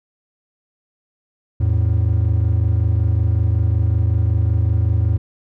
triangle tone pair together, 83.25 / 108.6 Hz, E2 / A2, +18 / -22 cents, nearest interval perfect fourth, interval 460 cents, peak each -14 dBFS, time 1.6-5.18 s, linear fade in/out 10 ms, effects tanh soft clip ceiling -6 dBFS

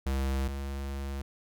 square tone pair in turn, 67.2 / 68.85 Hz, C2 / C#2, +47 / -11 cents, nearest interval unison, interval 42 cents, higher second, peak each -28 / -34 dBFS, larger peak first, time 0.06-0.48 / 0.48-1.22 s, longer second, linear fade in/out 5 ms, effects none

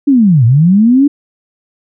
sine linear two-way sweep, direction down then up, 293.7 to 110 to 293.7 Hz, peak -4 dBFS, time 0.07-1.08 s, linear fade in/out 10 ms, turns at 0.45 s, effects none

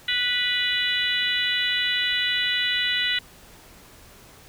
harmonic tone, 492 Hz, B4, 7 cents flat, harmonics 3 / 4 / 5 / 6 / 7 / 8, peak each -31 / -26 / -34 / -26 / -29 / -29 dBFS, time 0.08-3.19 s, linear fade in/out 5 ms, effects pink hiss -49 dBFS RMS until 4.48 s

